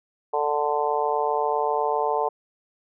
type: harmonic tone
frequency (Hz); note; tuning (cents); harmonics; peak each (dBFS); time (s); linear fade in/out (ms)
147.7; D3; +10; 3 / 4 / 5 / 6 / 7; -26 / -29 / -27 / -26 / -30; 0.33-2.29; 10
effects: none